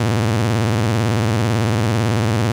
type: tone with vibrato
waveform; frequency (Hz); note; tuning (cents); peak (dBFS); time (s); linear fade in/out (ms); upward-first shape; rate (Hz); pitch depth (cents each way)
sawtooth; 110.6; A2; +9; -11; 0-2.52; 5; square; 18; 150
effects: low-pass 9000 Hz 12 dB/octave + 7-bit